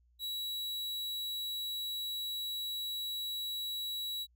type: tone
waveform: 45% pulse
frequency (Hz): 3900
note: B7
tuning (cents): -23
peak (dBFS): -36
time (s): 0.19-4.27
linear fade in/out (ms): 50
effects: added 60 Hz sine -65 dBFS peak until 4.35 s